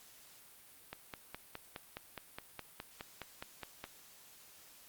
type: click train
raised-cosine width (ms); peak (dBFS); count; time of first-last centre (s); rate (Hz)
0.3; -26; 15; 0.93-3.841; 4.81
effects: white hiss -59 dBFS RMS until 4.88 s + Opus 48 kbps